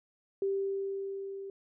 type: tone with level ramp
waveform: sine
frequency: 392 Hz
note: G4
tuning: in tune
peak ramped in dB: -27 to -39 dBFS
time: 0.42-1.5 s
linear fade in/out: 2 ms
effects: none